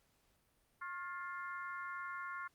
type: harmonic tone with a mistuned harmonic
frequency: 351.4 Hz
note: F4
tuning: 11 cents sharp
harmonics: 3 / 4 / 5 / 6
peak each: -45 / -45 / -51 / -54 dBFS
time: 0.81-2.48 s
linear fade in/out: 10 ms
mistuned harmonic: 3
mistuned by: +47 cents
effects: pink hiss -75 dBFS RMS until 2.54 s + Opus 48 kbps